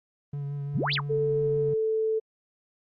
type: tone with vibrato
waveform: triangle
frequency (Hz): 142.2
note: C#3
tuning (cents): +45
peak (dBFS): -28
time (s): 0.33-1.74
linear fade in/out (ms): 5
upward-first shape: triangle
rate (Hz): 5.8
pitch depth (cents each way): 23
type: exponential two-way sweep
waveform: sine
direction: up then down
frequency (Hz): 90.6 to 4978 to 734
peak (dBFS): -25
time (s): 0.74-1.01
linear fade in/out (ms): 20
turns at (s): 0.94
type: tone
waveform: sine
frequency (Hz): 440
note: A4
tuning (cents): 0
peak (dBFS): -23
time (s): 1.09-2.2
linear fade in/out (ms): 20
effects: Opus 32 kbps